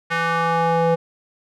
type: tone with band-pass filter sweep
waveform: square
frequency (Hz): 166.6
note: E3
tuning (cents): +19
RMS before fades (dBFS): -19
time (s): 0.1-0.96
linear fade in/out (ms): 20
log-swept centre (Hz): 1700 to 560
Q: 1.9
effects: none